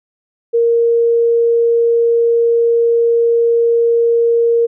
sine tone, 466.2 Hz, A#4, in tune, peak -9 dBFS, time 0.53-4.67 s, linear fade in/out 20 ms, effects none

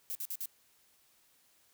violet noise bursts, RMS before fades -38 dBFS, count 4, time 0.1-0.457 s, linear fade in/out 0 ms, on 51 ms, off 51 ms, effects white hiss -68 dBFS RMS until 1.73 s

